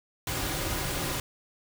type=noise with comb filter; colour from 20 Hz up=pink; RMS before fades=-31 dBFS; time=0.27-1.2 s; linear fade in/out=2 ms; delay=4.5 ms; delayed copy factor=-0.5; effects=none